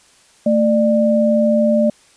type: tone pair together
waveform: sine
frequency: 223.2 / 596 Hz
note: A3 / D5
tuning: +25 / +25 cents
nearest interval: octave + perfect fourth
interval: 1700 cents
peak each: -14 dBFS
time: 0.46-1.9 s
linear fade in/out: 5 ms
effects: white hiss -51 dBFS RMS until 2.16 s + resampled to 22050 Hz